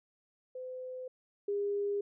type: tone pair in turn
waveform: sine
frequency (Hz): 510 / 405.7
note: C5 / G#4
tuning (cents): -44 / -41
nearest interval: major third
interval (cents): 397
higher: first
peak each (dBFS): -39 / -30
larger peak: second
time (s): 0.55-1.08 / 1.48-2.01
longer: neither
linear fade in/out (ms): 5
effects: none